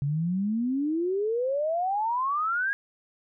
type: exponential sweep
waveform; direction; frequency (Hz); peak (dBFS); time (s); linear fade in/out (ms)
sine; up; 137.1 to 1661.2; -24; 0.02-2.73; 0
effects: none